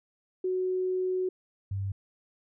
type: tone pair in turn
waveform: sine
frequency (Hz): 370 / 98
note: F#4 / G2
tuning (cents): 0 / 0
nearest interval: octave + major seventh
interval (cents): 2300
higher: first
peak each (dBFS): -26 / -29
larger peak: first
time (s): 0.44-1.29 / 1.71-1.92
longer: first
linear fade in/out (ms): 5
effects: none